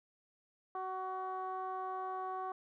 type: tone with low-pass filter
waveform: 15% pulse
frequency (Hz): 374.9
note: F#4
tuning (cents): +23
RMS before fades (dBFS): -40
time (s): 0.75-2.52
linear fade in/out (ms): 2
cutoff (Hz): 970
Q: 5.3
effects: none